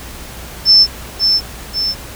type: tone with echo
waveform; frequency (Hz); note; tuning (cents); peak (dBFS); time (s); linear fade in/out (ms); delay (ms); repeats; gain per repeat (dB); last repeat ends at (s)
sine; 5300; E8; +9; -4; 0.65-0.87; 50; 540; 2; -5; 1.95
effects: added 60 Hz sine -34 dBFS peak until 2.15 s + pink hiss -32 dBFS RMS until 2.15 s